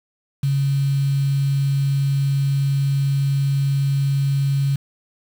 sine tone with quantisation, 138.59 Hz, C#3, in tune, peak -16 dBFS, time 0.43-4.76 s, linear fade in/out 5 ms, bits 6, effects none

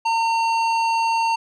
square tone with low-pass filter, 911 Hz, A#5, 40 cents flat, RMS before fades -20 dBFS, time 0.05-1.36 s, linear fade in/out 10 ms, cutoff 4600 Hz, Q 0.83, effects none

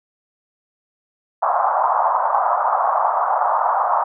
pink band-pass noise, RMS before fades -18 dBFS, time 1.42-4.04 s, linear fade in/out 10 ms, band 680 to 1200 Hz, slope 48 dB/octave, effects none

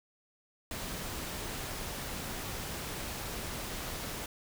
pink noise, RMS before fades -39 dBFS, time 0.71-4.26 s, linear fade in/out 2 ms, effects none

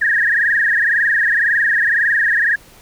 sine tone with frequency modulation, 1760 Hz, A6, in tune, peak -12 dBFS, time 0.01-2.56 s, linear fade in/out 10 ms, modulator 21.9 Hz, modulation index 6.3, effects pink hiss -45 dBFS RMS until 2.81 s

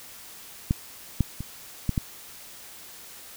clicks, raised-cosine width 5 ms, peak -9 / -8 / -20 / -11 / -11 dBFS, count 5, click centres 0.709 / 1.207 / 1.406 / 1.893 / 1.978 s, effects white hiss -45 dBFS RMS until 3.36 s

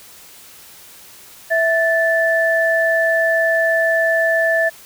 sine tone pair together, 657 / 1754 Hz, E5 / A6, -6 / -6 cents, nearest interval octave + perfect fourth, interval 1700 cents, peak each -16 dBFS, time 1.5-4.7 s, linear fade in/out 20 ms, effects white hiss -42 dBFS RMS until 4.85 s

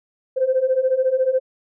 sine beating tone pair, 510 / 524 Hz, C5 / C5, -44 / +2 cents, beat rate 14 Hz, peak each -20 / -17 dBFS, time 0.36-1.4 s, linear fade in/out 20 ms, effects tanh soft clip ceiling -9 dBFS

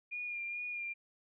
sine tone with vibrato, 2418 Hz, D7, 50 cents sharp, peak -37 dBFS, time 0.11-0.94 s, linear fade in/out 20 ms, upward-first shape sine, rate 2.3 Hz, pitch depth 25 cents each way, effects none

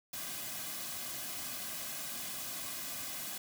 white noise with comb filter, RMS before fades -41 dBFS, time 0.13-3.38 s, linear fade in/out 5 ms, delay 2.2 ms, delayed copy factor -0.65, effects none

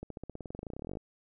accelerating click train, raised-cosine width 2 ms, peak -27 dBFS, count 25, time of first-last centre 0.03-0.971 s, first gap 73 ms, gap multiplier 0.94, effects none

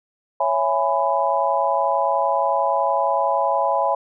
sine chord, C# minor seventh, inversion none, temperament just, 554.4 / 665.2 / 831.5 / 997.9 Hz, C#5 / E5 / G#5 / B5, 0 / +16 / +2 / +18 cents, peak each -23 / -23 / -22 / -22 dBFS, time 0.4-3.95 s, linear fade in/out 5 ms, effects none

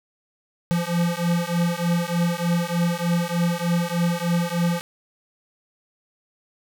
square beating tone pair, 170.5 / 173.8 Hz, F3 / F3, -41 / -8 cents, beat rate 3.3 Hz, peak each -24 dBFS, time 0.71-4.81 s, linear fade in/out 0 ms, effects none

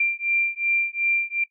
sine beating tone pair, 2371 / 2373.7 Hz, D7 / D7, +16 / +18 cents, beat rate 2.7 Hz, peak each -23 dBFS, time 0-1.44 s, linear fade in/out 5 ms, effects noise-tail reverb RT60 0.1 s tail -21 dB re dry

